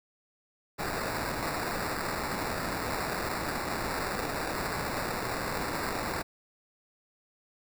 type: noise with sample-and-hold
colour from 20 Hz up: violet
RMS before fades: -33 dBFS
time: 0.78-6.23 s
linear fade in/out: 20 ms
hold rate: 3150 Hz
effects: none